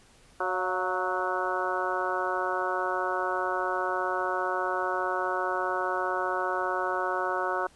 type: harmonic tone with a mistuned harmonic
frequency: 184.9 Hz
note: F#3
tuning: 1 cent flat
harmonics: 2 / 3 / 4 / 5 / 6 / 7 / 8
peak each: -34 / -34 / -34 / -34 / -34 / -34 / -34 dBFS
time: 0.4-7.67 s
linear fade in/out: 5 ms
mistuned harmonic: 4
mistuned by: -52 cents
effects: pink hiss -58 dBFS RMS until 7.75 s + resampled to 24000 Hz